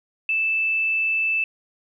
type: tone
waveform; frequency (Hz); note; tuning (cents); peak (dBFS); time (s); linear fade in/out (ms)
sine; 2637; E7; 0; -19; 0.29-1.44; 2
effects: 10-bit